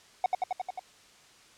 triangle tone with echo, 740 Hz, F#5, in tune, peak -19 dBFS, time 0.24-0.26 s, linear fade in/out 2 ms, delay 89 ms, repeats 6, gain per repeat -2 dB, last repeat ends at 0.794 s, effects white hiss -57 dBFS RMS until 1.57 s + low-pass 7000 Hz 12 dB/octave

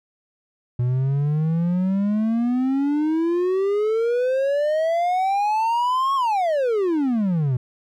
triangle exponential two-way sweep, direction up then down, 120.5 to 1108.7 to 120.5 Hz, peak -16 dBFS, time 0.79-7.57 s, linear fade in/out 5 ms, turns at 6.15 s, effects none

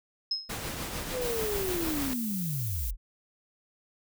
sine tone with exponential decay, 5150 Hz, E8, 41 cents flat, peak -24 dBFS, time 0.31-0.57 s, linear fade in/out 5 ms, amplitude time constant 55 ms
pink noise with tremolo, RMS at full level -34 dBFS, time 0.49-2.14 s, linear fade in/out 10 ms, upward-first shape triangle, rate 6.7 Hz, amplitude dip 40%
sine linear sweep, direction down, 521 to 30.87 Hz, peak -30 dBFS, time 1.11-2.97 s, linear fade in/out 50 ms
violet noise, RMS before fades -37 dBFS, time 1.21-2.91 s, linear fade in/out 10 ms
effects none

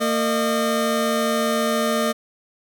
25% pulse tone pair together, 228.1 / 610 Hz, A#3 / D#5, -37 / -34 cents, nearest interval octave + perfect fourth, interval 1703 cents, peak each -18 dBFS, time 0-2.13 s, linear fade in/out 20 ms, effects none

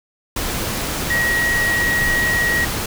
sine tone in noise, 1902 Hz, A#6, 34 cents sharp, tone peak -16 dBFS, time 1.1-2.65 s, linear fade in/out 5 ms, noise pink, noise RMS -23 dBFS, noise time 0.36-2.86 s, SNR +4 dB, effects none

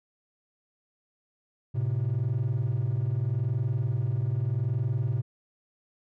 triangle tone pair together, 110 / 130.81 Hz, A2 / C3, 0 / 0 cents, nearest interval minor third, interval 300 cents, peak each -25 dBFS, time 1.74-5.22 s, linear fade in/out 20 ms, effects tanh soft clip ceiling -18 dBFS

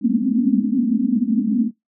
pink band-pass noise, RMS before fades -18 dBFS, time 0.01-1.71 s, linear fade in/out 50 ms, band 210 to 270 Hz, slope 96 dB/octave, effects noise-tail reverb RT60 0.2 s tail -26 dB re dry

